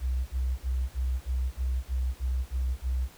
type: tone bursts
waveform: sine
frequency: 63.7 Hz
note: C2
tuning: 46 cents flat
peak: -25 dBFS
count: 10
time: 0-3.087 s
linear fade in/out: 50 ms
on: 270 ms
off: 43 ms
effects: pink hiss -53 dBFS RMS until 3.17 s